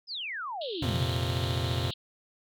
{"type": "exponential sweep", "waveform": "sine", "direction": "down", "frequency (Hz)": [5274, 103.83], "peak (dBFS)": -33, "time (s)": [0.07, 1.09], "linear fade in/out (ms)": 50}
{"type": "band-pass noise", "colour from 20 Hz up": "white", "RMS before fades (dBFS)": -40, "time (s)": [0.61, 1.94], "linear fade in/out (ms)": 5, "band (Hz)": [2900, 4200], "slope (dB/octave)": 96}
{"type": "chord", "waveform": "45% pulse", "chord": "F suspended fourth", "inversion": "none", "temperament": "just", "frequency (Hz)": [87.31, 116.41, 130.96], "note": ["F2", "Bb2", "C3"], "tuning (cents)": [0, -2, 2], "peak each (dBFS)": [-32, -32, -33], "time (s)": [0.82, 1.91], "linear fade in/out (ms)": 5}
{"effects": []}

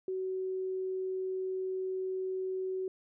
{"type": "tone", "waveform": "sine", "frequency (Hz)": 375.6, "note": "F#4", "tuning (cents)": 26, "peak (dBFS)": -32, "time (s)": [0.08, 2.88], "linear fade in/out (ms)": 2, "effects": []}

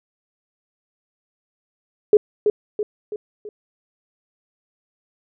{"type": "tone with echo", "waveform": "sine", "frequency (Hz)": 420, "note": "G#4", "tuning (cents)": 19, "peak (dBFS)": -7, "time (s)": [2.13, 2.17], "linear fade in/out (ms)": 2, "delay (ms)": 330, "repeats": 4, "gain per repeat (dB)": -6, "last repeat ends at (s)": 3.49, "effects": []}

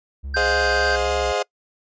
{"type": "tone with vibrato", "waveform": "triangle", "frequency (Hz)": 66.2, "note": "C2", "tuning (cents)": 21, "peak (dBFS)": -26, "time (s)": [0.23, 1.33], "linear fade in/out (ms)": 20, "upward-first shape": "triangle", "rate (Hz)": 3.6, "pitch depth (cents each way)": 97}
{"type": "tone", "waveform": "square", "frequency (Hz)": 1568, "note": "G6", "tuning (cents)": 0, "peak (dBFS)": -21, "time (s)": [0.34, 0.96], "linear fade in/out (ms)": 5}
{"type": "chord", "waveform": "35% pulse", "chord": "F minor seventh", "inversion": "first", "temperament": "equal with one note detuned", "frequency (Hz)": [415.3, 523.3, 622.3, 714], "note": ["Ab4", "C5", "Eb5", "F5"], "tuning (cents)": [0, 0, 0, 38], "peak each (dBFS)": -24, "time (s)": [0.36, 1.43], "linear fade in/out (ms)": 10}
{"effects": ["noise-tail reverb RT60 0.1 s tail -25 dB re dry", "resampled to 16000 Hz"]}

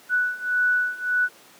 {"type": "beating tone pair", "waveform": "sine", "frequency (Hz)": [1480, 1481.7], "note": ["F#6", "F#6"], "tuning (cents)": [0, 2], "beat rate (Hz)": 1.7, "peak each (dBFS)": [-24, -22], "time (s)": [0.09, 1.29], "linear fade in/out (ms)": 50, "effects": ["pink hiss -50 dBFS RMS until 1.59 s", "high-pass 300 Hz 12 dB/octave"]}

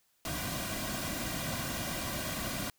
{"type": "noise with comb filter", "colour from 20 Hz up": "pink", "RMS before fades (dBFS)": -36, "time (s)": [0.25, 2.7], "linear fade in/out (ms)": 2, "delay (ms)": 2.3, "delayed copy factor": -0.7, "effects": ["white hiss -72 dBFS RMS until 2.78 s"]}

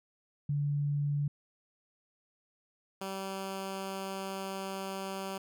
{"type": "tone pair in turn", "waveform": ["sine", "10% pulse"], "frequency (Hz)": [144.6, 193.02], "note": ["D3", "G3"], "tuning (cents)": [-27, -27], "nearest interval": "perfect fourth", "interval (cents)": 500, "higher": "second", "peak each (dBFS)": -28, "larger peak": "neither", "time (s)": [[0.49, 1.28], [3.01, 5.38]], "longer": "second", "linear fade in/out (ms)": 5, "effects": []}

